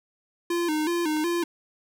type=tone with vibrato; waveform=square; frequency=325.4 Hz; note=E4; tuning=22 cents flat; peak=-24 dBFS; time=0.5-1.44 s; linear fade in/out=5 ms; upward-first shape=square; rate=2.7 Hz; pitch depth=100 cents each way
type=click; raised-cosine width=0.3 ms; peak=-26 dBFS; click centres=1.168 s
effects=none